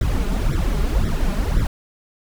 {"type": "noise with flanger", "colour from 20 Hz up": "brown", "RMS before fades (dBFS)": -19, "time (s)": [0.01, 1.67], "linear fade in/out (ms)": 2, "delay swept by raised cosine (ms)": [0.53, 5.03], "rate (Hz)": 1.9, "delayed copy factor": 1, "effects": []}